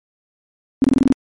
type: tone bursts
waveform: sine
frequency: 264.9 Hz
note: C4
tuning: 22 cents sharp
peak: -9 dBFS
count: 7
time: 0.82-1.124 s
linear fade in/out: 0 ms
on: 22 ms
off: 25 ms
effects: MP3 48 kbps